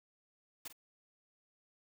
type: noise with echo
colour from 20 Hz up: white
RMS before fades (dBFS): -44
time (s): 0.65-0.68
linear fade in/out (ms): 5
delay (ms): 48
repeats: 1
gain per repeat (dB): -12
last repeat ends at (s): 0.728
effects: none